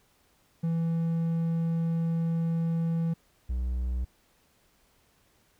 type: tone pair in turn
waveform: triangle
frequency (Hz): 165.6 / 62.03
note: E3 / B1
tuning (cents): +8 / +8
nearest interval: octave + perfect fourth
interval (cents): 1700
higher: first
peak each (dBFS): -23 / -25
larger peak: first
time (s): 0.63-3.14 / 3.49-4.05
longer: first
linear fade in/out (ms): 10
effects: pink hiss -66 dBFS RMS until 5.59 s